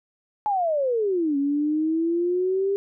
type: exponential two-way sweep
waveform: sine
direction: down then up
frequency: 861 to 277.2 to 400.9 Hz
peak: -20 dBFS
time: 0.46-2.76 s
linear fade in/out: 0 ms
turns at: 1.37 s
effects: none